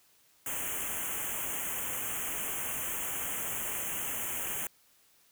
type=band-stop noise; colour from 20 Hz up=white; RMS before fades=-35 dBFS; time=0.46-4.67 s; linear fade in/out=2 ms; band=3200 to 6300 Hz; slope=96 dB/octave; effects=white hiss -65 dBFS RMS until 5.31 s